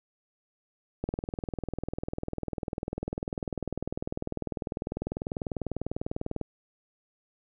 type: click train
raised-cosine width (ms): 2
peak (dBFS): -18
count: 109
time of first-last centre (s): 1.04-6.413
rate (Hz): 20.1
effects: none